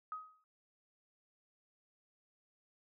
sine tone with exponential decay, 1260 Hz, D#6, 21 cents sharp, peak -37 dBFS, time 0.12-0.44 s, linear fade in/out 1 ms, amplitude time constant 69 ms, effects none

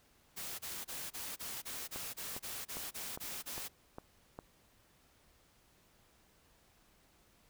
white noise bursts, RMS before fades -43 dBFS, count 13, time 0.36-3.686 s, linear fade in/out 20 ms, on 230 ms, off 28 ms
click train, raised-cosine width 1 ms, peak -30 dBFS, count 7, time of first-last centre 1.96-4.389 s, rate 2.47 Hz
effects pink hiss -68 dBFS RMS until 7.49 s

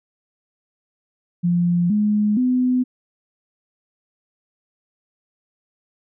sine tone with pitch steps, 174.2 / 209.6 / 252.1 Hz, F3 / G#3 / B3, -4 / +16 / +36 cents, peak -15 dBFS, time 1.43-2.84 s, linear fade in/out 20 ms, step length 470 ms, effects none

